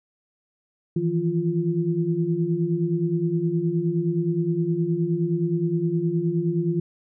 sine tone cluster, 159.6 / 169.2 / 347 Hz, D#3 / E3 / F4, +44 / +45 / -11 cents, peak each -25 dBFS, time 0.96-6.8 s, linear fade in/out 5 ms, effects none

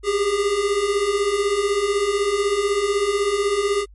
square beating tone pair, 392 / 408 Hz, G4 / G#4, 0 / -31 cents, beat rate 16 Hz, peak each -25 / -20 dBFS, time 0.03-3.86 s, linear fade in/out 50 ms, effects added 50 Hz sine -43 dBFS peak until 3.94 s + MP3 48 kbps

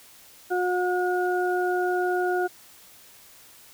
harmonic tone, 361.3 Hz, F#4, 41 cents flat, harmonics 1 / 2 / 4, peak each -24 / -27 / -30 dBFS, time 0.5-2.48 s, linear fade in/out 20 ms, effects white hiss -51 dBFS RMS until 3.73 s

